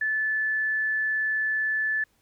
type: tone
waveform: sine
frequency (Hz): 1741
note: A6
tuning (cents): -19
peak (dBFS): -23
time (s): 0.01-2.04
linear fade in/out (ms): 5
effects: pink hiss -67 dBFS RMS until 2.21 s